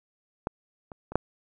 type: clicks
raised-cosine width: 1 ms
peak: -14 / -27 / -24 / -7 dBFS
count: 4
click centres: 0.471 / 0.918 / 1.12 / 1.156 s
effects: none